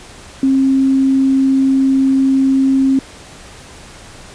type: tone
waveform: sine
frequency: 267.8 Hz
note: C4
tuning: 40 cents sharp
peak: -9 dBFS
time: 0.43-2.99 s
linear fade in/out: 2 ms
effects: pink hiss -37 dBFS RMS until 4.34 s + resampled to 22050 Hz